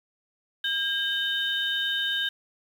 sine tone cluster, 1612 / 3052 / 3683 Hz, G6 / G7 / A#7, +48 / -47 / -22 cents, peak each -29 dBFS, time 0.64-2.29 s, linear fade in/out 5 ms, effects 8-bit

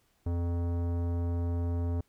sine tone with tanh clipping, 86 Hz, F2, 26 cents flat, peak -30 dBFS, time 0.26-2.01 s, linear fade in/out 5 ms, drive 17 dB, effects pink hiss -71 dBFS RMS until 2.08 s

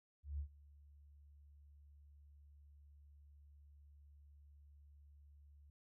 sine tone with ADSR envelope, 72.1 Hz, D2, 31 cents flat, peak -38 dBFS, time 0.23-5.7 s, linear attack 160 ms, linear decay 88 ms, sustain -22 dB, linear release 3 ms, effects none

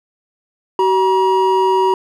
triangle tone pair together, 379.3 / 955.8 Hz, F#4 / A#5, +43 / +43 cents, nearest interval octave + major third, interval 1600 cents, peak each -12 dBFS, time 0.79-1.94 s, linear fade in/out 2 ms, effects none

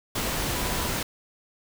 sine tone in noise, 987.8 Hz, B5, in tune, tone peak -38 dBFS, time 0.55-0.89 s, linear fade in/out 5 ms, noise pink, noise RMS -28 dBFS, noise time 0.15-1.03 s, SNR -13 dB, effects none

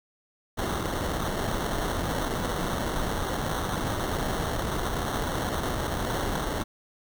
pink noise with sample-and-hold, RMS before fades -29 dBFS, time 0.57-6.64 s, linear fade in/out 20 ms, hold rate 2450 Hz, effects none

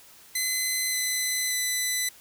10% pulse tone with pitch steps, 2035 / 2017 / 2000 Hz, C7 / B6 / B6, -49 / +36 / +21 cents, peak -16 dBFS, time 0.35-2.09 s, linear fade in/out 5 ms, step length 580 ms, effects white hiss -52 dBFS RMS until 2.2 s

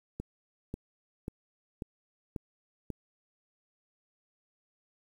click train, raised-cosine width 3 ms, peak -23 dBFS, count 6, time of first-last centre 0.2-2.903 s, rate 1.85 Hz, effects 9-bit

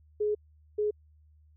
sine tone bursts at uneven times, 420.1 Hz, G#4, 20 cents sharp, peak -25 dBFS, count 2, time 0.2-0.35 / 0.78-0.91 s, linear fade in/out 10 ms, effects added 76 Hz sine -57 dBFS peak until 1.56 s

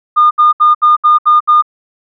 sine tone bursts, 1216 Hz, D#6, 40 cents flat, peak -3 dBFS, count 7, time 0.16-1.624 s, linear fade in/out 20 ms, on 150 ms, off 69 ms, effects tanh soft clip ceiling 0 dBFS

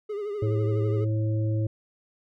triangle tone with vibrato, 412.7 Hz, G#4, 11 cents flat, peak -27 dBFS, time 0.09-1.05 s, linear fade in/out 10 ms, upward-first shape triangle, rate 12 Hz, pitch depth 76 cents each way
harmonic tone, 108.9 Hz, A2, 17 cents flat, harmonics 1 / 3 / 5, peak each -23 / -33 / -37 dBFS, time 0.42-1.67 s, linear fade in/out 5 ms
effects none

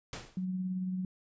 pink noise with exponential decay, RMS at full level -37 dBFS, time 0.13-0.45 s, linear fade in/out 1 ms, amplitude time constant 69 ms
sine tone with tremolo, 185 Hz, F#3, in tune, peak -30 dBFS, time 0.37-1.05 s, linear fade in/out 2 ms, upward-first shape triangle, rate 18 Hz, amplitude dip 35%
effects resampled to 16000 Hz

